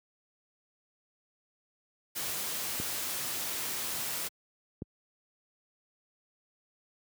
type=noise; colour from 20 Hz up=white; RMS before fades=-35 dBFS; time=2.15-4.29 s; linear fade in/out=20 ms
type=clicks; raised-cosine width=3 ms; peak=-23 dBFS; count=2; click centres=2.8 / 4.821 s
effects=high-pass 80 Hz 12 dB/octave